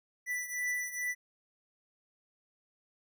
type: beating tone pair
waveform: square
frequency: 1975.5 / 1977.8 Hz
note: B6 / B6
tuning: 0 / +2 cents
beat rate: 2.3 Hz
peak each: -35 / -39 dBFS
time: 0.26-1.15 s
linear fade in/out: 50 ms
effects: none